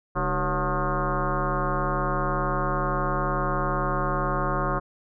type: tone with frequency modulation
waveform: sine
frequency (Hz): 554.4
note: C#5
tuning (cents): 0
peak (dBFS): -22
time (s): 0.15-4.8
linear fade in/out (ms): 20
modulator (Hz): 173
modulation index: 4.6
effects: none